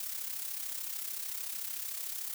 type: noise with amplitude modulation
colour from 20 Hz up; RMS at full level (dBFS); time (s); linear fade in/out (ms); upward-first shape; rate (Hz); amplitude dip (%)
blue; -36; 0-2.34; 2; sine; 33.5; 60
effects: none